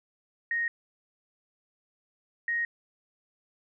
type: tone pair in turn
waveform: sine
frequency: 1864.7 / 1872.1 Hz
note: A#6 / A#6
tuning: 0 / +7 cents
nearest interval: unison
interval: 7 cents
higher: second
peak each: -26 dBFS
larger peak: neither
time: 0.51-0.68 / 2.48-2.65 s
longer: neither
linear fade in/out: 2 ms
effects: none